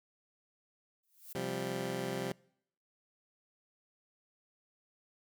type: noise with exponential growth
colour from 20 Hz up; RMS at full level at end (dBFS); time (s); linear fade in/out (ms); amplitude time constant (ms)
violet; -44; 1.03-1.33; 5; 65
type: chord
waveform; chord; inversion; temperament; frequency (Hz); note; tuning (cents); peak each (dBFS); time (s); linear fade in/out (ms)
15% pulse; C suspended fourth; none; just; 130.81 / 174.42 / 196.22; C3 / F3 / G3; 0 / -2 / +2; -34; 1.35-2.32; 2
effects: noise-tail reverb RT60 0.7 s tail -25 dB re dry